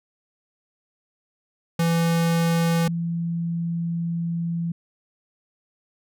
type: tone pair in turn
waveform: square / sine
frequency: 167.2 / 168.75 Hz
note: E3 / E3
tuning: +25 / +41 cents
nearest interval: unison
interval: 16 cents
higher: second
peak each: -19 / -23 dBFS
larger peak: first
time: 1.79-2.88 / 2.88-4.72 s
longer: second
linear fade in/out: 5 ms
effects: none